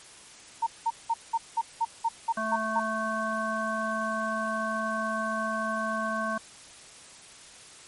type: tone bursts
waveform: sine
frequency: 916 Hz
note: A#5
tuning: 31 cents flat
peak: -22 dBFS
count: 10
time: 0.62-2.8 s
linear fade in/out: 10 ms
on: 47 ms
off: 190 ms
type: harmonic tone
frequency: 220 Hz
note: A3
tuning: in tune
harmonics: 1 / 3 / 5 / 7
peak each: -34 / -33 / -31 / -33 dBFS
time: 2.37-6.38 s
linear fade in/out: 5 ms
effects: white hiss -49 dBFS RMS until 7.87 s + MP3 48 kbps